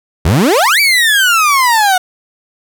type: exponential two-way sweep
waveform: 30% pulse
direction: up then down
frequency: 69.3 to 2344 to 721 Hz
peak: -5 dBFS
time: 0.25-1.98 s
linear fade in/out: 5 ms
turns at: 0.8 s
effects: none